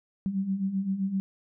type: beating tone pair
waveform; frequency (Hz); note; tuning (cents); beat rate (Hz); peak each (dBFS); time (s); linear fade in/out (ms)
sine; 187.9 / 195.6; F#3 / G3; +27 / -4; 7.7; -33 / -27; 0.26-1.2; 0
effects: none